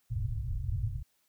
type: low-pass noise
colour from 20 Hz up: white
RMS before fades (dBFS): -33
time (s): 0.1-1.03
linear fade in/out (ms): 20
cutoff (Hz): 130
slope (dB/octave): 96
effects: white hiss -73 dBFS RMS until 1.28 s